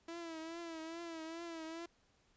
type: tone with vibrato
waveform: sawtooth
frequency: 329.6 Hz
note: E4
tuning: in tune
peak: -40 dBFS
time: 0.08-1.86 s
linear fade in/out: 5 ms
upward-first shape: triangle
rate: 2.4 Hz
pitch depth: 71 cents each way
effects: pink hiss -73 dBFS RMS until 2.36 s + resampled to 16000 Hz